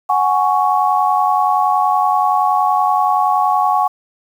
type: chord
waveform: sine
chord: F# suspended second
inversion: none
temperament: equal with one note detuned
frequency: 740 / 830.6 / 1111.9 Hz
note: F#5 / G#5 / C#6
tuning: 0 / 0 / +5 cents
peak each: -16 dBFS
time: 0.09-3.88 s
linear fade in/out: 10 ms
effects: 7-bit